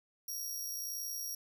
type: tone with amplitude modulation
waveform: 20% pulse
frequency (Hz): 5650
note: F8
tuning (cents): +19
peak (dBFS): -31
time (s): 0.28-1.35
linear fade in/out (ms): 5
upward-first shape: sine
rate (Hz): 61.4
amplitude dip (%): 35
effects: none